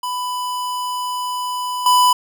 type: tone with level steps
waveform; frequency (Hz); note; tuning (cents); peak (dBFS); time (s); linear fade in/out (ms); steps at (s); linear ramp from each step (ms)
square; 995; B5; +13; -22 / -11; 0.03-2.13; 5; 1.86; 2
effects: none